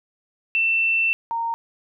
sine tone pair in turn, 2680 / 923.2 Hz, E7 / A#5, +28 / -17 cents, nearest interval octave + tritone, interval 1845 cents, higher first, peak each -17 / -22 dBFS, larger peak first, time 0.55-1.13 / 1.31-1.54 s, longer first, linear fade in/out 0 ms, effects none

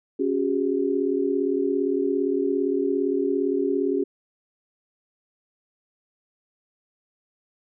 sine chord, C# suspended fourth, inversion none, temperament equal with one note detuned, 277.2 / 370 / 407.5 Hz, C#4 / F#4 / G#4, 0 / 0 / -33 cents, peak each -25 dBFS, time 0.19-4.04 s, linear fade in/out 10 ms, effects none

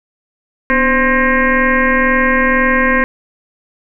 sine tone with frequency modulation, 1059 Hz, C6, 21 cents sharp, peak -9 dBFS, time 0.7-3.04 s, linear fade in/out 0 ms, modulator 270 Hz, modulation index 3.9, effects none

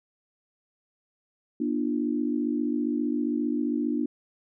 sine tone cluster, 242.3 / 297.4 / 344.6 Hz, B3 / D4 / F4, -33 / +22 / -23 cents, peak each -28 / -27 / -33 dBFS, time 1.6-4.06 s, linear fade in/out 5 ms, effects none

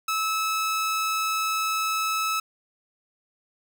sawtooth tone, 1300 Hz, E6, 24 cents flat, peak -20 dBFS, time 0.08-2.4 s, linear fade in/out 5 ms, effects none

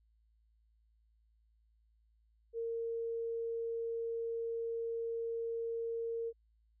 sine tone, 460 Hz, A#4, 23 cents flat, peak -35 dBFS, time 2.53-6.33 s, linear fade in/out 50 ms, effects added 55 Hz sine -68 dBFS peak until 6.8 s

